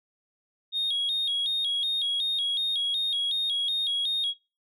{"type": "tone with vibrato", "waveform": "sine", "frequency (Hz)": 3500, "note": "A7", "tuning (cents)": -10, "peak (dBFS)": -23, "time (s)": [0.72, 4.34], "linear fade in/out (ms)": 50, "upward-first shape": "square", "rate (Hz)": 2.7, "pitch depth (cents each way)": 95, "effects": ["noise-tail reverb RT60 0.3 s tail -24 dB re dry", "tanh soft clip ceiling -22 dBFS"]}